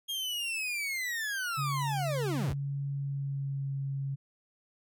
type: linear sweep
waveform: 40% pulse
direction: down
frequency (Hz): 3260 to 43.65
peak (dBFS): -31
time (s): 0.08-2.54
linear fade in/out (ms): 20
type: tone with pitch glide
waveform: sine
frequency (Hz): 140 to 137.44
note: C#3 to C#3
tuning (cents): +18 to -14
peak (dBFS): -31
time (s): 1.57-4.16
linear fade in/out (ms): 20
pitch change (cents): -32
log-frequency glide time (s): 2.89-3.73
effects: none